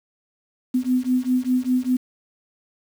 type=beating tone pair; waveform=sine; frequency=250.5 / 255.5 Hz; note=B3 / C4; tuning=+25 / -41 cents; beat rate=5 Hz; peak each=-21 dBFS; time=0.74-1.97 s; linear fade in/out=10 ms; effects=7-bit